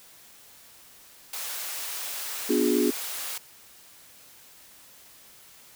white high-pass noise, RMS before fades -34 dBFS, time 1.33-3.38 s, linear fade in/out 5 ms, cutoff 600 Hz, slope 12 dB/octave
sine chord, B diminished seventh, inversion none, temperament equal with one note detuned, 246.9 / 293.7 / 358.2 / 415.3 Hz, B3 / D4 / F4 / Ab4, 0 / 0 / +44 / 0 cents, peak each -26 dBFS, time 2.49-2.91 s, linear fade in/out 10 ms
effects white hiss -52 dBFS RMS until 5.75 s

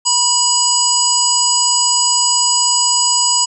harmonic tone with a mistuned harmonic, 976 Hz, B5, 21 cents flat, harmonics 1 / 3 / 5 / 7 / 8, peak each -19 / -22 / -16 / -18 / -16 dBFS, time 0.05-3.46 s, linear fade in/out 20 ms, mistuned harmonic 5, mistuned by +18 cents, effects none

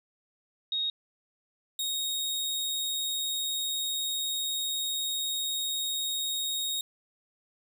sine / sawtooth tone pair in turn, 3748 / 3748 Hz, A#7 / A#7, +9 / +9 cents, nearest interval unison, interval 0 cents, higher neither, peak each -27 / -26 dBFS, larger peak second, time 0.72-0.9 / 1.79-6.81 s, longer second, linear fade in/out 2 ms, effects none

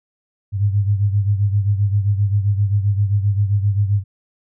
sine beating tone pair, 100 / 107.6 Hz, G2 / A2, +35 / -38 cents, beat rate 7.6 Hz, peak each -15 / -21 dBFS, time 0.52-4.04 s, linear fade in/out 50 ms, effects none

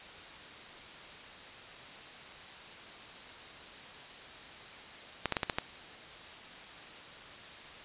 clicks, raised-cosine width 0.3 ms, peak -13 dBFS, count 6, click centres 5.257 / 5.323 / 5.368 / 5.432 / 5.498 / 5.585 s, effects white hiss -48 dBFS RMS until 7.84 s + resampled to 8000 Hz

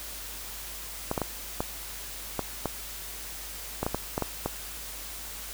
clicks, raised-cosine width 1 ms, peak -13 dBFS, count 12, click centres 1.114 / 1.178 / 1.217 / 1.605 / 2.393 / 2.657 / 3.83 / 3.865 / 3.946 / 4.179 / 4.223 / 4.46 s, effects added 50 Hz sine -46 dBFS peak until 5.53 s + white hiss -40 dBFS RMS until 5.53 s

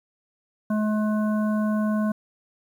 harmonic tone, 213.3 Hz, G#3, 46 cents sharp, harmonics 1 / 3 / 5 / 7, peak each -21 / -31 / -35 / -38 dBFS, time 0.7-2.12 s, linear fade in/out 5 ms, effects 9-bit

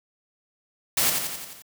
white noise with echo, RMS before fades -22 dBFS, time 0.97-1.1 s, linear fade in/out 5 ms, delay 87 ms, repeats 6, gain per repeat -4 dB, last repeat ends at 1.622 s, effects none

